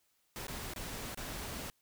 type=noise with dropouts; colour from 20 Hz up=pink; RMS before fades=-42 dBFS; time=0.36-1.7 s; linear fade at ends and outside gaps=0 ms; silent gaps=0.468-0.482 / 0.736-0.761 / 1.146-1.174 s; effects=white hiss -75 dBFS RMS until 1.81 s